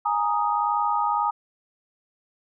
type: chord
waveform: sine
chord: Ab suspended second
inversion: none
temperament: equal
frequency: 830.6 / 932.3 / 1244.5 Hz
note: Ab5 / Bb5 / Eb6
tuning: 0 / 0 / 0 cents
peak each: -25 dBFS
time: 0.05-1.31 s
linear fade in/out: 10 ms
effects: none